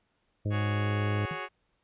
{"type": "harmonic tone", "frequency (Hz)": 103.83, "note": "G#2", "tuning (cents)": 0, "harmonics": [1, 2, 3, 4, 5, 6], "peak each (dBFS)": [-27, -38, -38, -44, -43, -46], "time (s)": [0.45, 1.26], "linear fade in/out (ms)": 10}
{"type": "chord", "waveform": "10% pulse", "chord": "F# suspended second", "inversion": "none", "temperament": "just", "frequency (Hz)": [370, 416.2, 555], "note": ["F#4", "G#4", "C#5"], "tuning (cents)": [0, 4, 2], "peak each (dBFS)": [-31, -31, -31], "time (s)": [0.5, 1.49], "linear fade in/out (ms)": 50}
{"type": "tone with exponential decay", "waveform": "triangle", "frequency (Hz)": 160, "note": "D#3", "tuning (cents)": 49, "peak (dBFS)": -29, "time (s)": [1.31, 1.41], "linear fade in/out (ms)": 2, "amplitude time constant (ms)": 21}
{"effects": ["pink hiss -74 dBFS RMS until 1.83 s", "resampled to 8000 Hz"]}